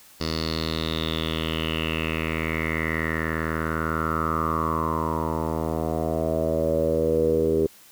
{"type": "tone with low-pass filter sweep", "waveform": "10% pulse", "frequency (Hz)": 80.2, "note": "E2", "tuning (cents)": -47, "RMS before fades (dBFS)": -25, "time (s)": [0.2, 7.67], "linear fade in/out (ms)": 10, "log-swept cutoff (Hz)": [4800, 420], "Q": 7.4, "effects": ["white hiss -51 dBFS RMS until 7.91 s"]}